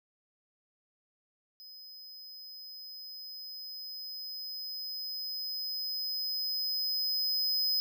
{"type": "tone with level ramp", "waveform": "square", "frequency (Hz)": 5040, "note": "D#8", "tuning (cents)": 21, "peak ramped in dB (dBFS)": [-48, -27], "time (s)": [1.6, 7.8], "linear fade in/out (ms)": 0, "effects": []}